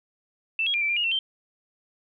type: tone with pitch steps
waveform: sine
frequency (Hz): 2659 / 3298 / 2390 / 2326 / 2389 / 2865 / 2707 / 3131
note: E7 / G#7 / D7 / D7 / D7 / F7 / E7 / G7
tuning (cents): +14 / -13 / +30 / -17 / +29 / +44 / +45 / -3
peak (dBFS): -22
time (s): 0.59-1.19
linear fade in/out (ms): 2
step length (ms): 75
effects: none